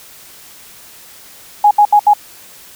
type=tone bursts; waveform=sine; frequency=830.6 Hz; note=G#5; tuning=in tune; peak=-4 dBFS; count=4; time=1.64-2.136 s; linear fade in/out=5 ms; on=70 ms; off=72 ms; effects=white hiss -39 dBFS RMS until 2.75 s

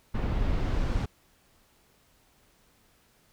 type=noise with low-pass filter sweep; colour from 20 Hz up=brown; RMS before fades=-27 dBFS; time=0.14-1.06 s; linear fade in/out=10 ms; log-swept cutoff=3000 to 6500 Hz; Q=0.7; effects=pink hiss -64 dBFS RMS until 3.32 s

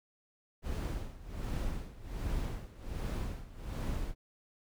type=noise with tremolo; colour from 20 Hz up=brown; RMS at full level=-34 dBFS; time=0.62-4.15 s; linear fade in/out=50 ms; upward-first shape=sine; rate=1.3 Hz; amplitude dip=85%; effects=none

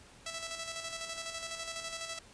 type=tone with tremolo; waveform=5% pulse; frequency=659.3 Hz; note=E5; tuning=in tune; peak=-26 dBFS; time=0.26-2.19 s; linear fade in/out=5 ms; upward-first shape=square; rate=12 Hz; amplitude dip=45%; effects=pink hiss -57 dBFS RMS until 2.33 s + resampled to 22050 Hz

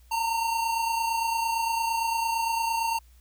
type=tone pair together; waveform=square; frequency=910 / 938.8 Hz; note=A#5 / A#5; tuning=-42 / +12 cents; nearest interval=minor second; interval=54 cents; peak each=-26 / -34 dBFS; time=0.11-2.99 s; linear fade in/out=10 ms; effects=added 60 Hz sine -52 dBFS peak until 3.2 s + white hiss -64 dBFS RMS until 3.2 s

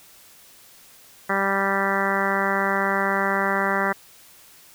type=harmonic tone; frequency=196 Hz; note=G3; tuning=in tune; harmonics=1 / 2 / 3 / 4 / 5 / 6 / 7 / 8 / 9 / 10; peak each=-29 / -29 / -29 / -29 / -29 / -29 / -29 / -29 / -29 / -29 dBFS; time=1.29-3.93 s; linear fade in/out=10 ms; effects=white hiss -50 dBFS RMS until 4.74 s

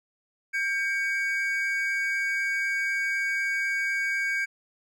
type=tone pair together; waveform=triangle; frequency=1592.4 / 2252 Hz; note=G6 / C#7; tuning=+27 / +27 cents; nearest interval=tritone; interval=600 cents; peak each=-26 dBFS; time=0.53-4.46 s; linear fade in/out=20 ms; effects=none

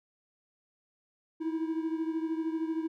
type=beating tone pair; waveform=triangle; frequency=320 / 333 Hz; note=D#4 / E4; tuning=+49 / +18 cents; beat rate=13 Hz; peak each=-29 / -34 dBFS; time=1.4-2.88 s; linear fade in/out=20 ms; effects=none

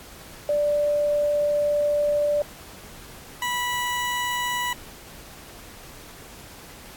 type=tone pair in turn; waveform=sine / 20% pulse; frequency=587.3 / 980.4 Hz; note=D5 / B5; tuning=0 / -13 cents; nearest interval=major sixth; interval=887 cents; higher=second; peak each=-19 dBFS; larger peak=neither; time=0.49-2.42 / 3.42-4.73 s; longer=first; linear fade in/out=2 ms; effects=pink hiss -44 dBFS RMS until 6.96 s + AAC 64 kbps

